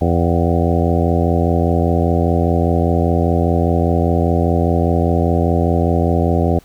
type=harmonic tone with a mistuned harmonic; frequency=85 Hz; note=F2; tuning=46 cents flat; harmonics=1 / 2 / 3 / 4 / 5 / 6 / 7 / 8 / 9; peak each=-16 / -19 / -21 / -22 / -23 / -24 / -24 / -25 / -26 dBFS; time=0.01-6.59 s; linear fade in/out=5 ms; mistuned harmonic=8; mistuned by=+77 cents; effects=pink hiss -49 dBFS RMS until 6.64 s